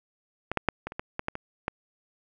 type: clicks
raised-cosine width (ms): 0.5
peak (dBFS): -14 / -9 / -6 / -18 / -24 / -16 / -14 / -13 / -19 / -12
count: 10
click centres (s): 0.516 / 0.573 / 0.687 / 0.87 / 0.921 / 0.995 / 1.194 / 1.284 / 1.354 / 1.681
effects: none